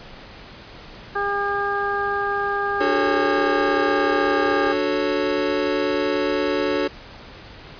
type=harmonic tone; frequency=403.4 Hz; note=G4; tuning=50 cents sharp; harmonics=1 / 2 / 3 / 4; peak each=-26 / -26 / -26 / -26 dBFS; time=1.15-4.73 s; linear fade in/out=10 ms
type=chord; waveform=square; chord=D major seventh; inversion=none; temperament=equal with one note detuned; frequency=293.7 / 370 / 440 / 552.1 Hz; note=D4 / F#4 / A4 / C#5; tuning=0 / 0 / 0 / -7 cents; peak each=-26 dBFS; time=2.8-6.88 s; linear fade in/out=10 ms
effects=pink hiss -41 dBFS RMS until 7.79 s + resampled to 11025 Hz